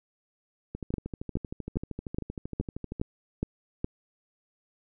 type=two click trains; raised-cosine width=3 ms; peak=-15 / -22 dBFS; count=8 / 30; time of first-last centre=0.94-3.845 / 0.75-2.998 s; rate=2.41 / 12.9 Hz; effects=none